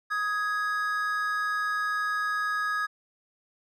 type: tone pair together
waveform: triangle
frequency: 1254.3 / 1661.2 Hz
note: D#6 / G#6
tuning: +14 / 0 cents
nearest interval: perfect fourth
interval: 486 cents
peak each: -27 dBFS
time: 0.1-2.87 s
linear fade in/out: 20 ms
effects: none